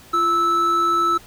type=tone pair together; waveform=triangle; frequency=343.1 / 1310.8 Hz; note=F4 / E6; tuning=-31 / -10 cents; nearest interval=octave + major seventh; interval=2321 cents; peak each=-24 / -14 dBFS; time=0.13-1.18 s; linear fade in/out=10 ms; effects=pink hiss -46 dBFS RMS until 1.26 s